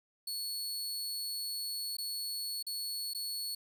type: tone with dropouts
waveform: sawtooth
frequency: 4400 Hz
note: C#8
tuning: 14 cents flat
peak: -33 dBFS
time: 0.27-3.55 s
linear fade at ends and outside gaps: 5 ms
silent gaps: 1.969-1.983 / 2.627-2.666 / 3.136-3.147 s
effects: none